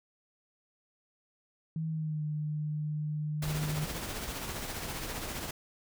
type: tone with pitch glide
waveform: sine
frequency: 160 to 151.37 Hz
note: D#3 to D#3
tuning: +49 to -47 cents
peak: -31 dBFS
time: 1.76-3.85 s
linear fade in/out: 2 ms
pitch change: -96 cents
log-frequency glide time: 1.88-2.23 s
type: noise with tremolo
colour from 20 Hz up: pink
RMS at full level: -36 dBFS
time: 3.42-5.51 s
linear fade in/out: 5 ms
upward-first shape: triangle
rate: 15 Hz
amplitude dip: 45%
effects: none